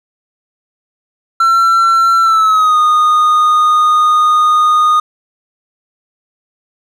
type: tone with pitch glide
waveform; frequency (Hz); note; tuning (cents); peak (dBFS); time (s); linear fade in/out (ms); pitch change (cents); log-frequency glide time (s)
triangle; 1351 to 1231.7; E6 to D#6; +42 to -18; -5; 1.4-5; 5; -160; 2.21-2.78
effects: none